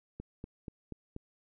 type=click train; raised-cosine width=3 ms; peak=-28 dBFS; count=5; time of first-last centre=0.2-1.164 s; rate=4.15 Hz; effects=none